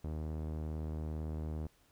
sawtooth tone with low-pass filter, 77.78 Hz, D#2, in tune, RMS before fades -39 dBFS, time 0.04-1.67 s, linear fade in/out 5 ms, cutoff 650 Hz, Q 0.61, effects pink hiss -69 dBFS RMS until 1.91 s

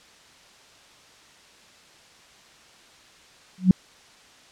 sine tone with exponential growth, 184.8 Hz, F#3, 2 cents flat, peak -7 dBFS, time 3.58-3.71 s, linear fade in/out 2 ms, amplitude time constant 27 ms, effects white hiss -52 dBFS RMS until 4.51 s + low-pass 6000 Hz 12 dB/octave

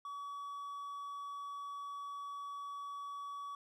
triangle tone, 1136 Hz, C#6, 42 cents sharp, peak -40 dBFS, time 0.05-3.55 s, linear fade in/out 2 ms, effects none

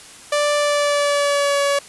sawtooth tone with pitch glide, 587.3 to 565.3 Hz, D5 to C#5, 0 to +34 cents, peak -12 dBFS, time 0.32-1.79 s, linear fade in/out 5 ms, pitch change -66 cents, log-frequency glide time 0.56-1.6 s, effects white hiss -41 dBFS RMS until 1.88 s + resampled to 24000 Hz

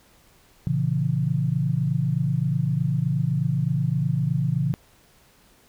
sine chord, A# diminished, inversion none, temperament just, 116.54 / 139.85 / 167.82 Hz, A#2 / C#3 / E3, 0 / +16 / +31 cents, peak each -27 / -23 / -25 dBFS, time 0.67-4.74 s, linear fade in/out 0 ms, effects pink hiss -57 dBFS RMS until 5.68 s

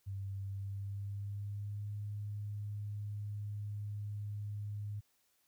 sine tone with pitch glide, 98 to 103.53 Hz, G2 to G#2, 0 to -5 cents, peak -38 dBFS, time 0.06-5.01 s, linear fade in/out 20 ms, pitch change +95 cents, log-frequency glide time 0.45-1.93 s, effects white hiss -75 dBFS RMS until 5.47 s

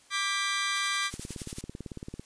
20% pulse chord, G major, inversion second, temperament equal with one note detuned, 1174.7 / 1602.8 / 1975.5 Hz, D6 / G6 / B6, 0 / +38 / 0 cents, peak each -26 / -29 / -27 dBFS, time 0.1-1.11 s, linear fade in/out 50 ms
blue noise with tremolo, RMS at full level -36 dBFS, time 0.75-1.61 s, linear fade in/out 2 ms, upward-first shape triangle, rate 11 Hz, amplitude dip 80%
click train, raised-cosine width 3 ms, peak -25 dBFS, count 20, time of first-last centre 1.14-2.196 s, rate 18 Hz
effects white hiss -59 dBFS RMS until 2.25 s + resampled to 22050 Hz

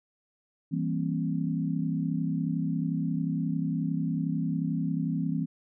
sine chord, C dominant seventh, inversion first, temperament equal with one note detuned, 164.81 / 196 / 233.1 / 267.1 Hz, E3 / G3 / Bb3 / C4, 0 / 0 / 0 / +36 cents, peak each -29 / -35 / -34 / -32 dBFS, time 0.71-5.46 s, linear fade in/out 20 ms, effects none

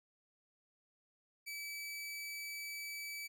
sawtooth tone, 2300 Hz, D7, 37 cents flat, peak -39 dBFS, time 1.46-3.28 s, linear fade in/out 20 ms, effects none

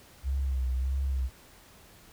sine tone with vibrato, 65.7 Hz, C2, 8 cents sharp, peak -26 dBFS, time 0.23-1.3 s, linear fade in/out 50 ms, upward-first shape sine, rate 1.6 Hz, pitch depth 61 cents each way, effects pink hiss -55 dBFS RMS until 2.12 s

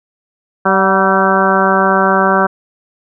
harmonic tone with a mistuned harmonic, 192.7 Hz, G3, 29 cents flat, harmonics 1 / 2 / 3 / 4 / 5 / 6 / 7 / 8, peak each -17 / -17 / -17 / -17 / -17 / -17 / -17 / -17 dBFS, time 0.65-2.47 s, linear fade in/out 10 ms, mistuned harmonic 4, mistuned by -38 cents, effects none

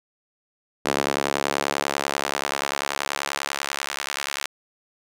sawtooth tone with high-pass filter sweep, 70.3 Hz, C#2, 25 cents sharp, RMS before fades -27 dBFS, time 0.85-4.47 s, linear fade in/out 10 ms, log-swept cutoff 370 to 1700 Hz, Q 0.72, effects low-pass 11000 Hz 12 dB/octave

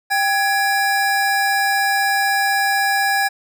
square tone pair together, 790 / 1674 Hz, G5 / G#6, +13 / +13 cents, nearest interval octave + minor second, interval 1300 cents, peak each -19 dBFS, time 0.1-3.29 s, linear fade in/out 20 ms, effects none

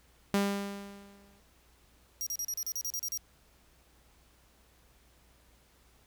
sawtooth tone with exponential decay, 200 Hz, G3, 35 cents sharp, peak -20 dBFS, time 0.34-1.4 s, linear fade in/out 0 ms, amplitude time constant 230 ms
sawtooth tone bursts, 5700 Hz, F8, 34 cents sharp, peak -30 dBFS, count 11, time 2.21-3.175 s, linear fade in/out 0 ms, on 55 ms, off 36 ms
effects added 60 Hz sine -65 dBFS peak until 6.06 s + pink hiss -65 dBFS RMS until 6.06 s

